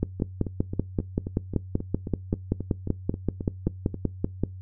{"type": "two click trains", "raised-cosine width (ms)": 3, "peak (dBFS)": [-10, -18], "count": [24, 15], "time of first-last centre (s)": [[0.03, 4.436], [0.2, 3.943]], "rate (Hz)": [5.22, 3.74], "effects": ["noise-tail reverb RT60 0.2 s tail -22 dB re dry", "added 93 Hz sine -37 dBFS peak until 4.61 s"]}